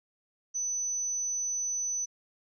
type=tone; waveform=sine; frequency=6000 Hz; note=F#8; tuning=23 cents sharp; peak=-29 dBFS; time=0.54-2.06 s; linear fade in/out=20 ms; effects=none